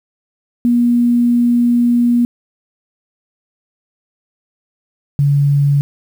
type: tone pair in turn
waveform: sine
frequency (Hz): 240 / 142.3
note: B3 / C#3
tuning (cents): -49 / +46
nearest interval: major sixth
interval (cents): 905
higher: first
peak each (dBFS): -9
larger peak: neither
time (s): 0.65-2.25 / 5.19-5.81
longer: first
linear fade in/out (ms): 0
effects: 7-bit